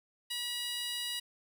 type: tone with high-pass filter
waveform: 15% pulse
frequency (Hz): 966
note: B5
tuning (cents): -39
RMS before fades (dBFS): -37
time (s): 0.3-1.2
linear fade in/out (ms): 10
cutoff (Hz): 3300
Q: 1.2
effects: none